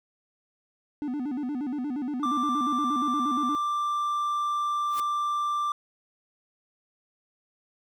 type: tone with vibrato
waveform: triangle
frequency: 271.1 Hz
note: C#4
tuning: 38 cents flat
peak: -26 dBFS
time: 1.02-3.55 s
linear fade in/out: 0 ms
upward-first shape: square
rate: 8.5 Hz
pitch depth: 150 cents each way
type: tone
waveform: triangle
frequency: 1180 Hz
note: D6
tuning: 8 cents sharp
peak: -23 dBFS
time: 2.23-5.72 s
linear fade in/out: 2 ms
type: noise with exponential growth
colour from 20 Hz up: white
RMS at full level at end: -35 dBFS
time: 4.85-5 s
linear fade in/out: 2 ms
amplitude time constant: 32 ms
effects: none